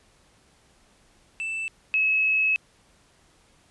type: tone pair in turn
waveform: triangle / sine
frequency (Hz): 2649 / 2578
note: E7 / E7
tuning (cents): +8 / -39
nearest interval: unison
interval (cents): 47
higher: first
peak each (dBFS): -26 / -19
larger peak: second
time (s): 1.4-1.68 / 1.94-2.56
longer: second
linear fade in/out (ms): 0
effects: pink hiss -60 dBFS RMS until 3.7 s + resampled to 24000 Hz